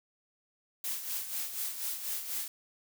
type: noise with tremolo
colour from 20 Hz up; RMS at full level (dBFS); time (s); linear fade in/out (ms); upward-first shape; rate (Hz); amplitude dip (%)
blue; -34; 0.84-2.48; 2; sine; 4.1; 60
effects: none